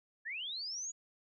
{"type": "linear sweep", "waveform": "sine", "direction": "up", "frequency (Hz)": [1664, 6890], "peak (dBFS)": -38, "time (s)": [0.25, 0.92], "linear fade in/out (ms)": 20, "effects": []}